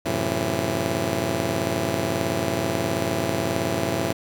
10% pulse chord, F# half-diminished seventh, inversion none, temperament just, 92.5 / 111 / 133.2 / 166.5 Hz, F#2 / A2 / C3 / E3, 0 / +16 / +31 / +18 cents, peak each -21 dBFS, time 0.05-4.13 s, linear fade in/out 10 ms, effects none

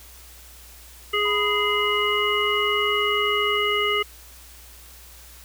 harmonic tone, 415.6 Hz, G#4, 1 cent sharp, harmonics 1 / 3 / 5 / 7, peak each -25 / -25 / -25 / -25 dBFS, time 1.13-4.03 s, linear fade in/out 10 ms
sine tone with pitch glide, 992 to 1132.9 Hz, B5 to C#6, +7 to +37 cents, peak -32 dBFS, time 1.25-3.57 s, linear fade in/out 5 ms, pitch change +230 cents, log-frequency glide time 1.57-3.13 s
effects added 60 Hz sine -47 dBFS peak until 5.44 s + white hiss -47 dBFS RMS until 5.44 s

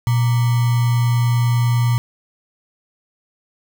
sine tone with sample-and-hold, 120 Hz, B2, 49 cents flat, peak -13 dBFS, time 0.07-1.98 s, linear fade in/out 0 ms, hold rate 1050 Hz, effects none

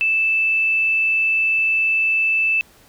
sine tone, 2637 Hz, E7, in tune, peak -15 dBFS, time 0.01-2.61 s, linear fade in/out 0 ms, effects pink hiss -51 dBFS RMS until 2.88 s

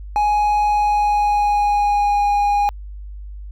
triangle tone with pitch glide, 834 to 818.7 Hz, G#5 to G#5, +7 to -25 cents, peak -12 dBFS, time 0.16-2.69 s, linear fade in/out 0 ms, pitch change -32 cents, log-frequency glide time 0.68-2.26 s, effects added 50 Hz sine -30 dBFS peak until 3.51 s

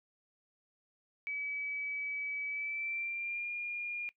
sine tone with pitch glide, 2287 to 2417 Hz, D7 to D7, -47 to +49 cents, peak -35 dBFS, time 1.27-4.09 s, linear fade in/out 0 ms, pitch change +96 cents, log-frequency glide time 2.48-3.51 s, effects noise-tail reverb RT60 0.1 s tail -19 dB re dry

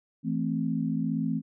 sine chord, A minor, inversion second, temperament equal, 164.81 / 220 / 261.6 Hz, E3 / A3 / C4, 0 / 0 / 0 cents, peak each -30 dBFS, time 0.23-1.42 s, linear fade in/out 50 ms, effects none

